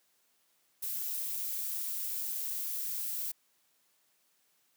violet noise, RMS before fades -36 dBFS, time 0.82-3.32 s, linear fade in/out 10 ms, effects white hiss -72 dBFS RMS until 4.76 s + high-pass 150 Hz 12 dB/octave

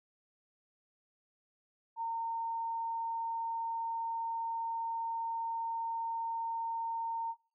sine tone, 915 Hz, A#5, 32 cents flat, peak -33 dBFS, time 1.96-7.35 s, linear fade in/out 50 ms, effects noise-tail reverb RT60 0.3 s tail -17 dB re dry

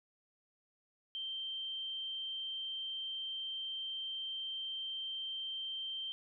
sine tone, 3136 Hz, G7, in tune, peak -38 dBFS, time 1.15-6.12 s, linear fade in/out 0 ms, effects none

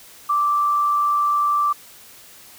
sine tone with amplitude modulation, 1171 Hz, D6, 5 cents flat, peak -14 dBFS, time 0.29-1.73 s, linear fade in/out 10 ms, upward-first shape sine, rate 100 Hz, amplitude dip 40%, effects white hiss -45 dBFS RMS until 2.58 s

